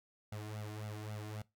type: tone with flanger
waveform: sawtooth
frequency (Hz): 106.4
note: G#2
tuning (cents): +42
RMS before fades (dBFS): -44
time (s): 0.32-1.42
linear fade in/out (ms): 5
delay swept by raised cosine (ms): 1.4 to 2.9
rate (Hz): 3.7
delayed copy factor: +0.9
effects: noise-tail reverb RT60 0.2 s tail -20 dB re dry